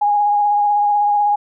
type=tone with vibrato; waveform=sine; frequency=825 Hz; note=G#5; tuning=12 cents flat; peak=-12 dBFS; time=0.01-1.36 s; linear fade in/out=10 ms; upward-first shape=sine; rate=16 Hz; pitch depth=19 cents each way; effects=none